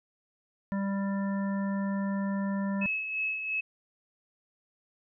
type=harmonic tone; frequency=197.2 Hz; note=G3; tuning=11 cents sharp; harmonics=1 / 3 / 5 / 7 / 9; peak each=-28 / -40 / -41 / -49 / -44 dBFS; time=0.72-2.86 s; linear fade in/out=0 ms
type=tone with tremolo; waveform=sine; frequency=2584 Hz; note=E7; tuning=35 cents flat; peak=-27 dBFS; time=2.81-3.61 s; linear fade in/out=10 ms; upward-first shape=sine; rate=2.9 Hz; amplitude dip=50%
effects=none